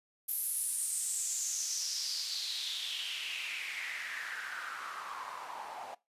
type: noise with band-pass filter sweep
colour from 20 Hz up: white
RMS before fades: -38 dBFS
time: 0.28-5.95 s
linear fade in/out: 10 ms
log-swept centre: 12000 to 750 Hz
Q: 5.1
effects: noise-tail reverb RT60 0.2 s tail -19 dB re dry + resampled to 32000 Hz